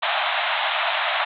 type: band-pass noise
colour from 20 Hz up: pink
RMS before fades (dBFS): -23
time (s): 0.02-1.25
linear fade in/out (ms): 10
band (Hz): 620 to 3800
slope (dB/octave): 96
effects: none